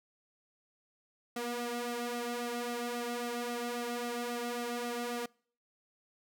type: tone with flanger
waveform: sawtooth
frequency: 240 Hz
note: B3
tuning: 49 cents flat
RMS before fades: -37 dBFS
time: 1.36-5.26 s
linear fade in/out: 5 ms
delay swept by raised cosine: 1.5 to 2.7 ms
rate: 3.7 Hz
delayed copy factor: +0.75
effects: noise-tail reverb RT60 0.5 s tail -26 dB re dry